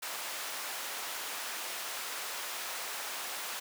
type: high-pass noise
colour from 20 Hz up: pink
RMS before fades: -39 dBFS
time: 0.02-3.6 s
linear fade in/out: 10 ms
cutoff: 800 Hz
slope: 12 dB/octave
effects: none